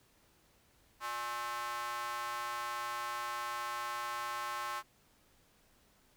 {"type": "tone with high-pass filter", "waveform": "square", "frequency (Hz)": 119.3, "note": "A#2", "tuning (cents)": 41, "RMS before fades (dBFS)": -39, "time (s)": [1, 4.83], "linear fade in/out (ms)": 50, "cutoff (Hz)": 1100, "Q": 3.4, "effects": ["pink hiss -68 dBFS RMS until 6.16 s"]}